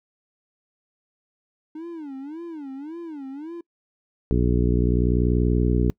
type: tone with vibrato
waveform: triangle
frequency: 301.7 Hz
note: D4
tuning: 47 cents sharp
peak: -30 dBFS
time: 1.75-3.61 s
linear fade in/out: 5 ms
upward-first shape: sine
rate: 1.8 Hz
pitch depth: 220 cents each way
type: harmonic tone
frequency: 60.5 Hz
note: B1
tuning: 35 cents flat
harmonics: 1 / 2 / 3 / 4 / 5 / 6 / 7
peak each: -21 / -24 / -26 / -27 / -28 / -29 / -29 dBFS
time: 4.31-5.9 s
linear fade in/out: 0 ms
effects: noise-tail reverb RT60 0.1 s tail -25 dB re dry